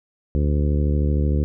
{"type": "harmonic tone", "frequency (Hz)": 73.2, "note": "D2", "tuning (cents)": -5, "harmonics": [1, 2, 3, 4, 5, 6, 7], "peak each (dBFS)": [-18, -24, -28, -30, -32, -34, -35], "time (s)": [0.35, 1.44], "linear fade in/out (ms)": 0, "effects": []}